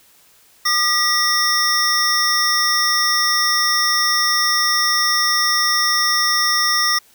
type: tone cluster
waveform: square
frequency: 1210 / 1937 / 5340 / 5560 Hz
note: D#6 / B6 / E8 / F8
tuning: -49 / -34 / +22 / -9 cents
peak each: -21 dBFS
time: 0.65-6.99 s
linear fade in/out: 10 ms
effects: white hiss -52 dBFS RMS until 7.14 s